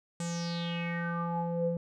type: tone with low-pass filter sweep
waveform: square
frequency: 170.5 Hz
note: F3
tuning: 41 cents flat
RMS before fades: -33 dBFS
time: 0.2-1.77 s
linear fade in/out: 2 ms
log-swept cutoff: 8100 to 410 Hz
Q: 6.1
effects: none